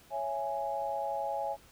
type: chord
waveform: sine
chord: C# minor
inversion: none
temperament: just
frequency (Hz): 554.4 / 665.2 / 831.5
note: C#5 / E5 / G#5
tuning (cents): 0 / +16 / +2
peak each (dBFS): -37 / -37 / -34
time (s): 0.1-1.57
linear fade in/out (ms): 50
effects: pink hiss -59 dBFS RMS until 1.71 s